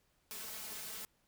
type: noise with comb filter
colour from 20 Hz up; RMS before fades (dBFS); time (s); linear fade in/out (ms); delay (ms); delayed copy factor
white; -45; 0.31-1.05; 0; 4.6; +0.8
effects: pink hiss -75 dBFS RMS until 1.27 s